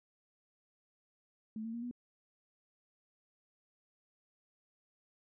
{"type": "tone with pitch steps", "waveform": "sine", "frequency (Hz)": [218.6, 226.7, 235.1, 243.8], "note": ["A3", "A#3", "A#3", "B3"], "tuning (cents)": [-11, -48, 15, -22], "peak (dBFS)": -38, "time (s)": [1.56, 1.912], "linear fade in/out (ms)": 2, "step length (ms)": 88, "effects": []}